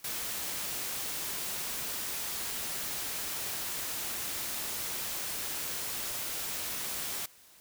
white noise, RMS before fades -36 dBFS, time 0.04-7.26 s, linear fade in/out 5 ms, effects white hiss -58 dBFS RMS until 7.6 s

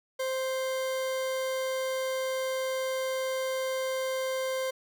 40% pulse tone, 523.3 Hz, C5, in tune, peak -28 dBFS, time 0.19-4.71 s, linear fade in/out 10 ms, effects none

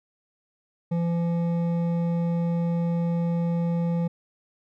sine tone with hard clipping, 170 Hz, F3, 46 cents flat, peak -24 dBFS, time 0.91-4.08 s, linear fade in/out 10 ms, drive 9 dB, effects none

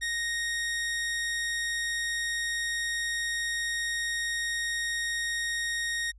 sawtooth tone, 1864.7 Hz, A#6, in tune, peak -25 dBFS, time 0.01-6.12 s, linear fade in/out 20 ms, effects added 50 Hz sine -50 dBFS peak until 6.18 s + resampled to 24000 Hz

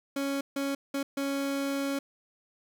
30% pulse tone bursts at uneven times, 277.2 Hz, C#4, in tune, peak -26 dBFS, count 4, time 0.16-0.41 / 0.56-0.75 / 0.94-1.03 / 1.17-1.99 s, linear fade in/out 5 ms, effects none

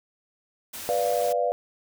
white noise, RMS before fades -37 dBFS, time 0.73-1.33 s, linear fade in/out 10 ms
sine chord, B diminished, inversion none, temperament equal, 493.9 / 587.3 / 698.5 Hz, B4 / D5 / F5, 0 / 0 / 0 cents, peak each -26 dBFS, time 0.89-1.52 s, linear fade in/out 0 ms
effects none

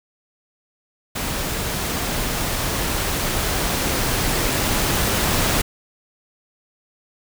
pink noise with level ramp, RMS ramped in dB -25 to -19 dBFS, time 1.15-5.62 s, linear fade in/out 10 ms, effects none

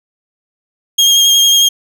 30% pulse tone with vibrato, 3237 Hz, G#7, 45 cents flat, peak -4 dBFS, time 0.98-1.69 s, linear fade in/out 10 ms, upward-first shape sine, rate 11 Hz, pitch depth 18 cents each way, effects none

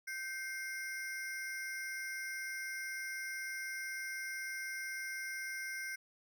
square ring-modulated tone, 1837 Hz, A#6, 26 cents flat, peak -37 dBFS, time 0.07-5.96 s, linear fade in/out 10 ms, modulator 283 Hz, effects none

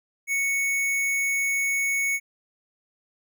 square tone, 2217 Hz, C#7, in tune, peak -23 dBFS, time 0.27-2.2 s, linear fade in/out 50 ms, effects none

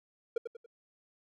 triangle tone with echo, 466.2 Hz, A#4, in tune, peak -25 dBFS, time 0.36-0.38 s, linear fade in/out 5 ms, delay 94 ms, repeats 3, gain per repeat -8 dB, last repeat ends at 0.662 s, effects none

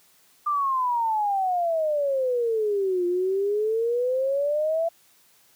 sine exponential two-way sweep, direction down then up, 1204 to 349.2 to 674 Hz, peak -21 dBFS, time 0.46-4.89 s, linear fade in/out 10 ms, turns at 3.06 s, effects white hiss -59 dBFS RMS until 5.55 s + high-pass 80 Hz 12 dB/octave

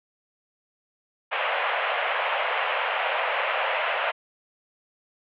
pink band-pass noise, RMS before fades -26 dBFS, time 1.31-4.12 s, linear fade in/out 20 ms, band 530 to 3000 Hz, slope 48 dB/octave, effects none

